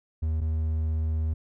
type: tone pair in turn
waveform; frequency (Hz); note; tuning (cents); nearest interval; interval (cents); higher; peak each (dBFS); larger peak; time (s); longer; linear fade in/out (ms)
triangle; 79 / 79; D#2 / D#2; +27 / +27; unison; 0; neither; -22; neither; 0.22-0.41 / 0.41-1.34; second; 10
effects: none